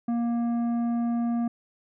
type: tone with tanh clipping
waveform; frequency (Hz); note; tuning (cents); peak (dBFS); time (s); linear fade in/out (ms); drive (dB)
sine; 235.4; A#3; +17; -25; 0.08-1.48; 5; 9
effects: none